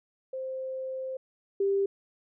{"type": "tone pair in turn", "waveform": "sine", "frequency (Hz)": [523.3, 394.8], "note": ["C5", "G4"], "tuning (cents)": [0, 12], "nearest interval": "perfect fourth", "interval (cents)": 488, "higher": "first", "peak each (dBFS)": [-32, -23], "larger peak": "second", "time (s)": [[0.33, 1.17], [1.6, 1.86]], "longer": "first", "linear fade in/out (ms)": 5, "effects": []}